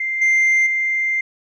sine tone with level steps, 2093 Hz, C7, in tune, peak -19 / -10 / -16 dBFS, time 0-1.21 s, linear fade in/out 5 ms, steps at 0.21 / 0.66 s, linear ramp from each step 10 ms, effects tanh soft clip ceiling -11 dBFS

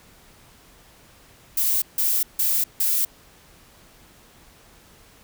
violet noise bursts, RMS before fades -21 dBFS, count 4, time 1.57-3.05 s, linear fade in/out 5 ms, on 250 ms, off 160 ms, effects pink hiss -52 dBFS RMS until 5.23 s

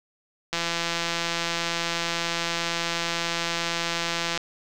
click train, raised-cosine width 0.2 ms, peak -9 dBFS, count 651, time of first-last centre 0.53-4.376 s, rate 169 Hz, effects 7-bit

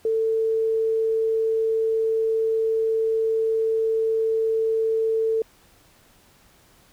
sine tone, 445.8 Hz, A4, 23 cents sharp, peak -19 dBFS, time 0.05-5.42 s, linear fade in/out 2 ms, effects pink hiss -56 dBFS RMS until 6.92 s

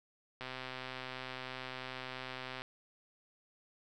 click train, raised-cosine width 0.3 ms, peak -26 dBFS, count 286, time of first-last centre 0.41-2.619 s, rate 129 Hz, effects none

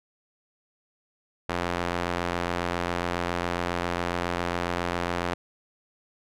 sawtooth tone with band-pass filter, 87.3 Hz, F2, in tune, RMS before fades -29 dBFS, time 1.49-5.34 s, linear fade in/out 5 ms, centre 1200 Hz, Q 0.52, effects none

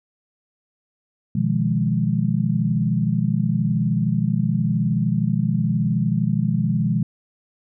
sine chord, F half-diminished seventh, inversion second, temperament equal, 123.47 / 155.56 / 174.61 / 207.7 Hz, Cb3 / Eb3 / F3 / Ab3, 0 / 0 / 0 / 0 cents, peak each -23 dBFS, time 1.35-7.03 s, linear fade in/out 5 ms, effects none

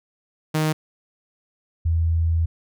sawtooth / sine tone pair in turn, 155.56 / 82.41 Hz, D#3 / E2, 0 / 0 cents, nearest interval major seventh, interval 1100 cents, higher first, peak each -15 / -17 dBFS, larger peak first, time 0.54-0.73 / 1.85-2.46 s, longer second, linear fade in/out 10 ms, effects none

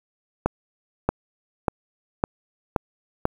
accelerating click train, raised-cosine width 1 ms, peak -5 dBFS, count 6, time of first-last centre 0.46-3.254 s, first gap 630 ms, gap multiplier 0.94, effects 7-bit

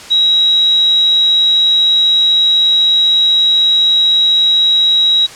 sine tone, 3844 Hz, B7, 48 cents flat, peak -7 dBFS, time 0.1-5.27 s, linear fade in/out 20 ms, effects white hiss -32 dBFS RMS until 5.35 s + low-pass 7000 Hz 12 dB/octave

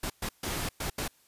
pink noise bursts at uneven times, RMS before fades -33 dBFS, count 5, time 0.03-0.1 / 0.22-0.29 / 0.43-0.69 / 0.8-0.9 / 0.98-1.08 s, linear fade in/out 5 ms, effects white hiss -64 dBFS RMS until 1.27 s + resampled to 32000 Hz

